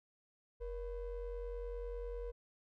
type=ring-modulated tone; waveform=triangle; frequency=260 Hz; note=C4; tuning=11 cents flat; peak=-35 dBFS; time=0.6-2.32 s; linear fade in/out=20 ms; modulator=215 Hz; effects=none